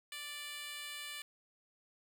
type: tone with high-pass filter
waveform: 10% pulse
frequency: 587.3 Hz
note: D5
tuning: in tune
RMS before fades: -45 dBFS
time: 0.12-1.22 s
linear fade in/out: 2 ms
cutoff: 2100 Hz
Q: 0.79
effects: none